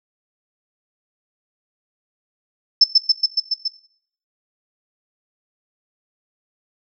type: tone with echo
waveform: sine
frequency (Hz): 5280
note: E8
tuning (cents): +2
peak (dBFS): -6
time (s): 2.81-2.84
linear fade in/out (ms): 5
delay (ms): 140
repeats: 6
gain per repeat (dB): -2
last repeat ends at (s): 3.68
effects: noise-tail reverb RT60 0.6 s tail -17 dB re dry